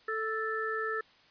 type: harmonic tone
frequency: 440 Hz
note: A4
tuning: in tune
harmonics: 1 / 3 / 4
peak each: -35 / -35 / -35 dBFS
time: 0.08-1.01 s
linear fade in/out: 5 ms
effects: white hiss -61 dBFS RMS until 1.3 s + resampled to 11025 Hz